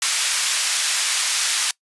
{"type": "band-pass noise", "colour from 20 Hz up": "white", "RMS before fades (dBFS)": -21, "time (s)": [0.02, 1.71], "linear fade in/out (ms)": 2, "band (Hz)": [1400, 9100], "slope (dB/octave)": 12, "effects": ["noise-tail reverb RT60 0.1 s tail -23 dB re dry", "resampled to 24000 Hz"]}